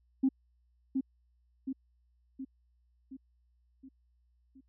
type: tone with echo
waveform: sine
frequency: 265.6 Hz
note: C4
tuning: 26 cents sharp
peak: -22 dBFS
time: 0.23-0.29 s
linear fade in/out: 10 ms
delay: 720 ms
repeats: 6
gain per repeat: -5 dB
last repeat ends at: 4.61 s
effects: tanh soft clip ceiling -18 dBFS + added 60 Hz sine -67 dBFS peak until 4.68 s